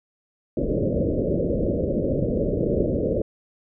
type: low-pass noise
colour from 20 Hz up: white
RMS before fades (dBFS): -23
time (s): 0.57-3.22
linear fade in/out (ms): 5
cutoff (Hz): 590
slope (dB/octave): 96
effects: none